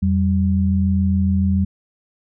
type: tone pair together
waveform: sine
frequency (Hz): 85.84 / 192.9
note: F2 / G3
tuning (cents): -29 / -28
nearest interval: octave + major second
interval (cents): 1401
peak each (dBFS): -17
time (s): 0.02-1.65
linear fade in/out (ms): 10
effects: none